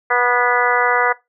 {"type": "harmonic tone with a mistuned harmonic", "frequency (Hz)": 244.3, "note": "B3", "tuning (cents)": -19, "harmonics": [2, 3, 4, 5, 6, 7, 8], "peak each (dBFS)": [-21, -21, -21, -21, -21, -21, -21], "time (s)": [0.1, 1.13], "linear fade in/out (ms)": 10, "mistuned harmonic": 8, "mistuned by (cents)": 24, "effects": ["noise-tail reverb RT60 0.2 s tail -20 dB re dry"]}